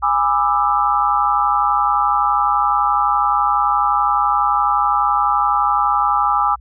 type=chord; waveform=sine; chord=E dominant seventh; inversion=first; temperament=just; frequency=824.1 / 988.9 / 1186.7 / 1318.5 Hz; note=G#5 / B5 / D6 / E6; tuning=-14 / +2 / +18 / 0 cents; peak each=-18 / -22 / -17 / -20 dBFS; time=0.02-6.56 s; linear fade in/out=20 ms; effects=added 60 Hz sine -39 dBFS peak until 6.6 s